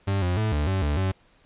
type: tone with pitch steps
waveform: 40% pulse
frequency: 98.4 / 89.4 / 108.7 / 74 / 95.6 / 73.3 / 94.9 Hz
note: G2 / F2 / A2 / D2 / G2 / D2 / F#2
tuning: +7 / +41 / -21 / +14 / -43 / -3 / +44 cents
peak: -21 dBFS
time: 0.07-1.12 s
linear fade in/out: 10 ms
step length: 150 ms
effects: pink hiss -60 dBFS RMS until 1.45 s + resampled to 8000 Hz